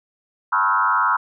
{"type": "tone with frequency modulation", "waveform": "sine", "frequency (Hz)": 1183, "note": "D6", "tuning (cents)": 12, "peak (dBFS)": -15, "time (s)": [0.52, 1.17], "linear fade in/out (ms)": 10, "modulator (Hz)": 98.6, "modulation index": 2.7, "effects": []}